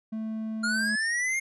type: tone with pitch glide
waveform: triangle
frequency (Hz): 220 to 216.2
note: A3 to A3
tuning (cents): 0 to -30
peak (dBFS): -28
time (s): 0.12-0.96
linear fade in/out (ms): 10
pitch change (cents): -30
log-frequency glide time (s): 0.77-0.83
type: linear sweep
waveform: square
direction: up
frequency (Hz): 1396.9 to 2149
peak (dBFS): -26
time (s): 0.63-1.4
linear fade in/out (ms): 10
effects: resampled to 24000 Hz